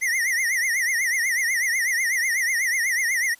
square tone with vibrato, 1975.5 Hz, B6, in tune, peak -21 dBFS, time 0.01-3.35 s, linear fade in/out 20 ms, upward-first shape triangle, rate 8.1 Hz, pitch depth 170 cents each way, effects white hiss -53 dBFS RMS until 3.39 s + resampled to 32000 Hz

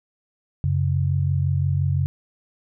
sine tone pair together, 92.5 / 138.29 Hz, F#2 / C#3, 0 / -4 cents, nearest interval perfect fifth, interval 696 cents, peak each -21 dBFS, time 0.64-2.06 s, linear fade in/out 0 ms, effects none

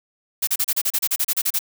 blue noise bursts, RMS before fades -20 dBFS, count 14, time 0.42-1.591 s, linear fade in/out 10 ms, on 53 ms, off 33 ms, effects none

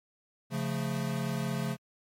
square chord, Db augmented, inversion none, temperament equal with one note detuned, 138.19 / 174.61 / 220 Hz, Db3 / F3 / A3, -5 / 0 / 0 cents, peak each -34 / -36 / -36 dBFS, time 0.5-1.77 s, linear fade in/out 50 ms, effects MP3 64 kbps

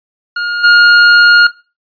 45% pulse tone with level steps, 1423 Hz, F6, 32 cents sharp, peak -14 / -3 dBFS, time 0.36-1.47 s, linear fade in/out 5 ms, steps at 0.63 s, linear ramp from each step 20 ms, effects noise-tail reverb RT60 0.3 s tail -18 dB re dry + resampled to 11025 Hz

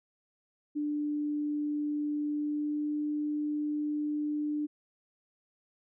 sine tone with pitch glide, 296 to 298.1 Hz, D4 to D4, +14 to +26 cents, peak -29 dBFS, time 0.75-4.67 s, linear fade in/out 20 ms, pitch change +12 cents, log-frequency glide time 2.27-2.94 s, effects none

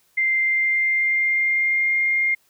sine tone with pitch glide, 2091 to 2119 Hz, C7 to C7, -2 to +21 cents, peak -17 dBFS, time 0.17-2.35 s, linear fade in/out 10 ms, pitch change +23 cents, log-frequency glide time 0.38-1.96 s, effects white hiss -62 dBFS RMS until 2.49 s

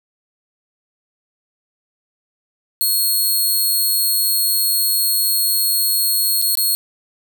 5% pulse tone with dropouts, 4301 Hz, C8, 47 cents sharp, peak -8 dBFS, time 2.81-6.75 s, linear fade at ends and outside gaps 0 ms, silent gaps 6.416-6.423 / 6.553-6.573 s, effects none

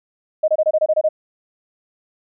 sine tone bursts, 622.3 Hz, D#5, in tune, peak -12 dBFS, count 9, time 0.43-1.089 s, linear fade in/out 10 ms, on 51 ms, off 25 ms, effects none

